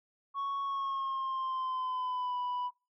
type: tone with pitch glide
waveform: sine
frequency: 1109 to 988 Hz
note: C#6 to B5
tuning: 0 to 0 cents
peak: -29 dBFS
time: 0.34-2.71 s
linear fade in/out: 50 ms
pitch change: -200 cents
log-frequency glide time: 0.63-2.37 s
effects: noise-tail reverb RT60 0.3 s tail -24 dB re dry + tanh soft clip ceiling -31 dBFS